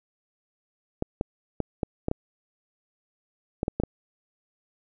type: clicks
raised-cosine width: 2 ms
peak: -12 dBFS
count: 10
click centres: 1.024 / 1.211 / 1.603 / 1.832 / 2.084 / 2.114 / 3.631 / 3.681 / 3.8 / 3.836 s
effects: none